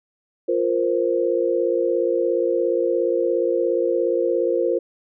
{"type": "chord", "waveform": "sine", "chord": "F suspended fourth", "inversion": "none", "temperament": "equal", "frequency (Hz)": [349.2, 466.2, 523.3], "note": ["F4", "Bb4", "C5"], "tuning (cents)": [0, 0, 0], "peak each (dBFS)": -22, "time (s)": [0.48, 4.79], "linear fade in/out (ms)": 10, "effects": []}